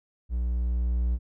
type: tone with level ramp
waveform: triangle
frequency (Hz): 60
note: B1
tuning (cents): -49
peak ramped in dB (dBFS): -23 to -20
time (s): 0.29-1.19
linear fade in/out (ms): 50
effects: none